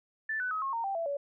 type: tone with pitch steps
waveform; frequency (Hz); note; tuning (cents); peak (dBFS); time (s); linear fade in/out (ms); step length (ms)
sine; 1760 / 1497.2 / 1273.6 / 1083.4 / 921.6 / 784 / 666.9 / 567.3; A6 / F#6 / D#6 / C#6 / A#5 / G5 / E5 / C#5; 0 / +20 / +40 / -40 / -20 / 0 / +20 / +40; -30; 0.29-1.17; 5; 110
effects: none